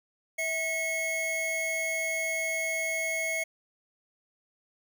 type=tone pair together; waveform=square; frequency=649.3 / 2184 Hz; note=E5 / C#7; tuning=-26 / -26 cents; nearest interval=octave + major sixth; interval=2100 cents; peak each=-35 / -30 dBFS; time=0.38-3.44 s; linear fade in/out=10 ms; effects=none